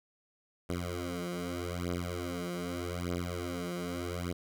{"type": "beating tone pair", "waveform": "10% pulse", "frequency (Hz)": [87.5, 88.32], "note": ["F2", "F2"], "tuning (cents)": [4, 20], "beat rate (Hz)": 0.82, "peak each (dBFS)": -29, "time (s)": [0.69, 4.33], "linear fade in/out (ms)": 10, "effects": []}